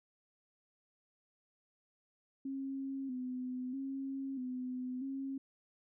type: tone with vibrato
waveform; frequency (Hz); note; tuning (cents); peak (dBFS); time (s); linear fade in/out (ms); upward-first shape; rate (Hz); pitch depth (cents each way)
sine; 261.6; C4; 0; -37; 2.45-5.38; 5; square; 0.78; 58
effects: none